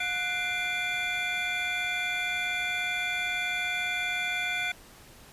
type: tone cluster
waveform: triangle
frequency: 720 / 1484 / 2085 / 2378 / 3461 Hz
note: F#5 / F#6 / C7 / D7 / A7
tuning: -47 / +5 / -7 / +21 / -29 cents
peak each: -37 / -32 / -33 / -30 / -35 dBFS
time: 0-4.72 s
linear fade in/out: 5 ms
effects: pink hiss -52 dBFS RMS until 5.32 s + resampled to 32000 Hz